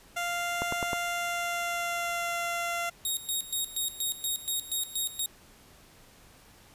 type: tone with pitch glide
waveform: 15% pulse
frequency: 696 to 688.8 Hz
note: F5 to F5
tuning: -6 to -24 cents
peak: -23 dBFS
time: 0.16-2.9 s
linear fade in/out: 10 ms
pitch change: -18 cents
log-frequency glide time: 1.07-2.36 s
type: click train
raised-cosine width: 1 ms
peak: -17 dBFS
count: 4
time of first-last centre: 0.62-0.932 s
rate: 9.62 Hz
type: tone with tremolo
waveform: 5% pulse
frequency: 3752 Hz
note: A#7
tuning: 11 cents sharp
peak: -19 dBFS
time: 3.05-5.26 s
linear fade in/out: 2 ms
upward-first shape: square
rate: 4.2 Hz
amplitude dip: 80%
effects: pink hiss -56 dBFS RMS until 6.74 s + resampled to 32000 Hz